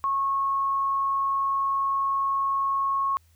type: tone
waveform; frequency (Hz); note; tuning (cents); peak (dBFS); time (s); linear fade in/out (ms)
sine; 1095; C#6; -22; -22; 0.04-3.17; 0
effects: added 82 Hz sine -57 dBFS peak until 3.35 s + white hiss -66 dBFS RMS until 3.35 s